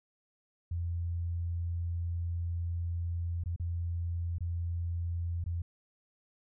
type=tone with dropouts; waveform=sine; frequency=85.5 Hz; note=F2; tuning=36 cents flat; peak=-31 dBFS; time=0.71-5.62 s; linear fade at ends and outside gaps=5 ms; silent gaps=3.438-3.458 / 3.562-3.597 / 4.384-4.406 / 5.441-5.461 s; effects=none